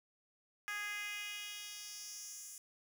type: tone with high-pass filter sweep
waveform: 10% pulse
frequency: 413.5 Hz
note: G#4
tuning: 8 cents flat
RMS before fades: -45 dBFS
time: 0.68-2.58 s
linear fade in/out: 0 ms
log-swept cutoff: 1600 to 8000 Hz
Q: 2.2
effects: 11-bit